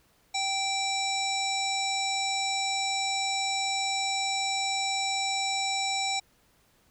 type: harmonic tone with a mistuned harmonic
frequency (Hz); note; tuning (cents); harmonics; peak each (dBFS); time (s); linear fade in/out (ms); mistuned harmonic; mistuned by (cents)
778; G5; -13; 1 / 3 / 5 / 7 / 9 / 10; -31 / -33 / -32 / -36 / -38 / -38; 0.34-6.2; 10; 5; +18
effects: pink hiss -65 dBFS RMS until 6.9 s